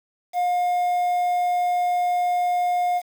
triangle tone with quantisation, 713 Hz, F5, 36 cents sharp, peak -17 dBFS, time 0.33-3.02 s, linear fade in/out 50 ms, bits 7, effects none

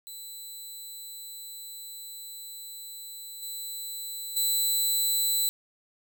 10% pulse tone with level steps, 4000 Hz, B7, 21 cents sharp, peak -32 / -27 / -16 dBFS, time 0.07-5.49 s, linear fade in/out 0 ms, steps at 3.42 / 4.36 s, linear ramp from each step 10 ms, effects none

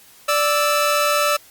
sawtooth tone pair together, 587.7 / 1318.5 Hz, D5 / E6, +1 / 0 cents, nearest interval octave + major second, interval 1399 cents, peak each -15 dBFS, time 0.28-1.37 s, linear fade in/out 10 ms, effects white hiss -48 dBFS RMS until 1.5 s + Opus 48 kbps

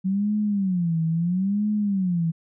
sine tone with vibrato, 185 Hz, F#3, in tune, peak -20 dBFS, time 0.04-2.32 s, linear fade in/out 20 ms, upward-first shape sine, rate 0.75 Hz, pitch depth 230 cents each way, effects none

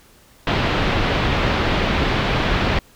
pink low-pass noise, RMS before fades -19 dBFS, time 0.47-2.79 s, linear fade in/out 2 ms, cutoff 3700 Hz, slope 24 dB/octave, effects pink hiss -51 dBFS RMS until 2.95 s

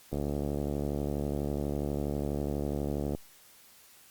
click train, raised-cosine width 2 ms, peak -19 dBFS, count 219, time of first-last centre 0.13-3.149 s, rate 72.2 Hz, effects white hiss -57 dBFS RMS until 4.1 s + Opus 48 kbps

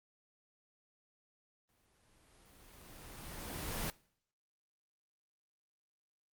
pink noise with exponential growth, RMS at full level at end -36 dBFS, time 1.69-3.9 s, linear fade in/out 1 ms, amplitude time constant 480 ms, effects noise-tail reverb RT60 0.6 s tail -22 dB re dry + Opus 24 kbps

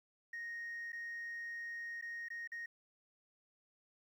sine tone with dropouts, 1864.7 Hz, A#6, in tune, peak -40 dBFS, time 0.33-2.66 s, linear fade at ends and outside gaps 5 ms, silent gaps 0.921-0.929 / 2.013-2.023 / 2.285-2.302 / 2.475-2.518 s, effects tanh soft clip ceiling -39 dBFS + 12-bit

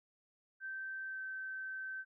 sine tone with pitch glide, 1554 to 1543.3 Hz, G6 to G6, -16 to -27 cents, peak -40 dBFS, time 0.6-2.05 s, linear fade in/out 50 ms, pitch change -11 cents, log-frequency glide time 1.06-1.2 s, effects none

